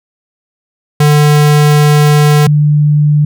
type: tone pair in turn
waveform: square / sine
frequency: 148.6 / 148.6 Hz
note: D3 / D3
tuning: +21 / +21 cents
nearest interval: unison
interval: 0 cents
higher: neither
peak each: -5 dBFS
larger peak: neither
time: 1-2.47 / 2.47-3.25 s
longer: first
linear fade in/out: 5 ms
effects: none